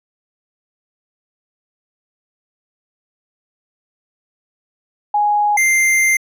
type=tone pair in turn; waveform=sine / square; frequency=830.6 / 2093 Hz; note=G#5 / C7; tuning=0 / 0 cents; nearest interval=octave + major third; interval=1600 cents; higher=second; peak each=-12 dBFS; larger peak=neither; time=5.14-5.57 / 5.57-6.17 s; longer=second; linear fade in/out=5 ms; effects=resampled to 32000 Hz